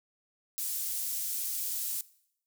pink high-pass noise, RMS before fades -34 dBFS, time 0.58-2.01 s, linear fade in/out 0 ms, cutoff 9500 Hz, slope 12 dB/octave, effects noise-tail reverb RT60 0.7 s tail -20 dB re dry

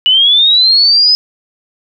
sine linear sweep, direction up, 2928 to 5080 Hz, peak -5 dBFS, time 0.06-1.15 s, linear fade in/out 0 ms, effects none

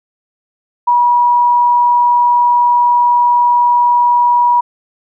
sine tone, 966 Hz, B5, 39 cents flat, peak -7 dBFS, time 0.87-4.61 s, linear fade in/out 10 ms, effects none

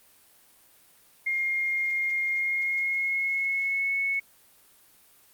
sine tone with pitch glide, 2128 to 2203 Hz, C7 to C#7, +29 to -11 cents, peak -24 dBFS, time 1.26-4.2 s, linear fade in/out 10 ms, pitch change +60 cents, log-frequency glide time 2.29-3.95 s, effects white hiss -58 dBFS RMS until 5.33 s + Opus 32 kbps

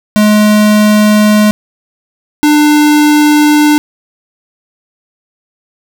square tone pair in turn, 211.1 / 298.5 Hz, G#3 / D4, +29 / +28 cents, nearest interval tritone, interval 599 cents, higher second, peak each -5 dBFS, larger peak neither, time 0.16-1.51 / 2.43-3.78 s, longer neither, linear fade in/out 0 ms, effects none

